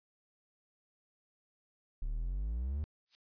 triangle exponential sweep, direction up, 33.46 to 77.78 Hz, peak -31 dBFS, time 2.02-2.84 s, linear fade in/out 0 ms
violet noise with exponential growth, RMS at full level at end -43 dBFS, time 3.06-3.15 s, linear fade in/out 0 ms, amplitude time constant 19 ms
effects resampled to 11025 Hz

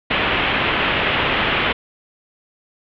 white low-pass noise, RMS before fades -19 dBFS, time 0.1-1.73 s, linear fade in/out 10 ms, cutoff 3200 Hz, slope 48 dB/octave, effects none

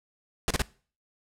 pink noise bursts, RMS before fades -25 dBFS, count 3, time 0.48-0.619 s, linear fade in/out 0 ms, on 25 ms, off 32 ms, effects noise-tail reverb RT60 0.4 s tail -21 dB re dry + low-pass 10000 Hz 12 dB/octave

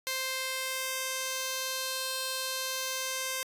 5% pulse tone pair together, 523.2 / 2093 Hz, C5 / C7, 0 / 0 cents, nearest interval 2 octaves, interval 2400 cents, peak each -21 / -26 dBFS, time 0.07-3.43 s, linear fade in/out 0 ms, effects resampled to 32000 Hz

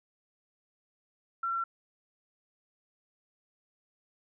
sine tone, 1358 Hz, F6, 49 cents flat, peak -29 dBFS, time 1.43-1.64 s, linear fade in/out 5 ms, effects none

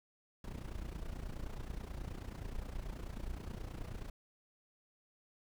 brown noise with amplitude modulation, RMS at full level -40 dBFS, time 0.44-4.1 s, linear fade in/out 2 ms, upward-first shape sine, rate 29.4 Hz, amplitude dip 75%, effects none

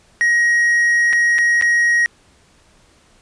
triangle tone with dropouts, 1889 Hz, A#6, 22 cents sharp, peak -10 dBFS, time 0.21-2.06 s, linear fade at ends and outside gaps 0 ms, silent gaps 1.128-1.132 / 1.383-1.387 / 1.612-1.623 s, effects pink hiss -53 dBFS RMS until 3.21 s + resampled to 22050 Hz

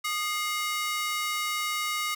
sawtooth ring-modulated tone, 1675 Hz, G#6, 14 cents sharp, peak -21 dBFS, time 0.04-2.15 s, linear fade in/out 10 ms, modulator 446 Hz, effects none

